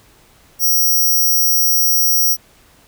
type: tone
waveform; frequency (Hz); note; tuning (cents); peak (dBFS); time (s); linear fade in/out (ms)
10% pulse; 5700; F8; +34; -6; 0.59-2.37; 50
effects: pink hiss -50 dBFS RMS until 2.87 s